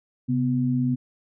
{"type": "tone pair together", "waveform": "sine", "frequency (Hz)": [132.31, 249.1], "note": ["C3", "B3"], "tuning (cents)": [20, 15], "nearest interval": "major seventh", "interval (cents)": 1095, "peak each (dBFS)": [-24, -22], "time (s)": [0.28, 0.96], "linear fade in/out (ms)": 20, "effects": []}